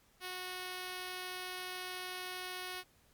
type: tone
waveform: 5% pulse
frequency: 366.4 Hz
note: F#4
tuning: 17 cents flat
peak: -29 dBFS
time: 0.2-2.84 s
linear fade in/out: 50 ms
effects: pink hiss -68 dBFS RMS until 3.13 s + MP3 96 kbps